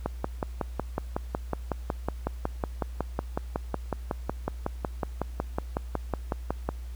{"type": "click train", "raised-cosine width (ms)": 1, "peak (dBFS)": -13, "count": 37, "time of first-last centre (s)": [0.06, 6.69], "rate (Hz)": 5.43, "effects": ["added 60 Hz sine -35 dBFS peak until 6.95 s", "pink hiss -56 dBFS RMS until 6.95 s"]}